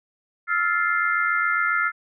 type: chord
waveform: sine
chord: F major seventh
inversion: third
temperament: just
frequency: 1309.6 / 1396.9 / 1746.1 / 2095 Hz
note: E6 / F6 / A6 / C7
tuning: -12 / 0 / -14 / +2 cents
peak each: -26 / -22 / -28 / -26 dBFS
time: 0.47-1.92 s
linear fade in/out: 50 ms
effects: none